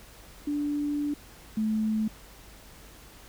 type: tone pair in turn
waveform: sine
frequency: 292 / 217.3 Hz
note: D4 / A3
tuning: -10 / -21 cents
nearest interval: perfect fourth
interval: 511 cents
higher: first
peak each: -26 / -24 dBFS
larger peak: second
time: 0.47-1.14 / 1.57-2.08 s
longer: first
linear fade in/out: 5 ms
effects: added 50 Hz sine -54 dBFS peak until 3.28 s + pink hiss -51 dBFS RMS until 3.28 s